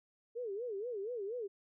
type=tone with vibrato; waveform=sine; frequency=440 Hz; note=A4; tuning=in tune; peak=-37 dBFS; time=0.35-1.48 s; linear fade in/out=20 ms; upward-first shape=sine; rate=4.2 Hz; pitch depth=220 cents each way; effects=none